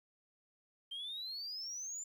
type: exponential sweep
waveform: sine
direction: up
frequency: 3136 to 7220 Hz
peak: -39 dBFS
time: 0.91-2.04 s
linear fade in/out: 10 ms
effects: tanh soft clip ceiling -38 dBFS + 12-bit